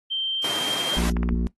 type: tone with pitch glide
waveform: sine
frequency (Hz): 3136 to 3185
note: G7 to G7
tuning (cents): 0 to +27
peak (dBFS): -23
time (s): 0.1-0.99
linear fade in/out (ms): 20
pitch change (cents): +27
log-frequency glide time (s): 0.34-0.73
type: high-pass noise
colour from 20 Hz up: pink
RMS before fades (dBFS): -31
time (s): 0.44-1.1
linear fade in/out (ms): 2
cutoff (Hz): 270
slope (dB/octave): 12
type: harmonic tone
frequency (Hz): 58.8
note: A#1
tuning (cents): +16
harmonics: 1 / 3 / 4 / 5 / 6 / 7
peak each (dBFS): -23 / -27 / -29 / -39 / -38 / -43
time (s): 0.97-1.47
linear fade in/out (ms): 0
type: clicks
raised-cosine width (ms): 0.5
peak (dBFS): -17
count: 3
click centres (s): 1.168 / 1.231 / 1.29
effects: noise-tail reverb RT60 0.1 s tail -18 dB re dry + AAC 32 kbps